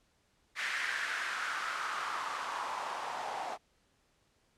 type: noise with band-pass filter sweep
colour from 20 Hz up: white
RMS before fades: -37 dBFS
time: 0.55-3.58 s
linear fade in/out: 50 ms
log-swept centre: 1900 to 750 Hz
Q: 3.5
effects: pink hiss -72 dBFS RMS until 4.57 s + low-pass 9000 Hz 12 dB/octave